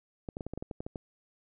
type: clicks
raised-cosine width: 2 ms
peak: -24 dBFS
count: 11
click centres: 0.288 / 0.369 / 0.408 / 0.466 / 0.536 / 0.576 / 0.625 / 0.712 / 0.805 / 0.865 / 0.958 s
effects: none